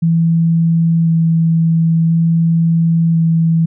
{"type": "tone with vibrato", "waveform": "sine", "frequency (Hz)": 164.81, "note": "E3", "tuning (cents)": 0, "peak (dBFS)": -9, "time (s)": [0.02, 3.66], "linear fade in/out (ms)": 10, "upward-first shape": "square", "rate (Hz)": 0.48, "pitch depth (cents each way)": 8, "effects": []}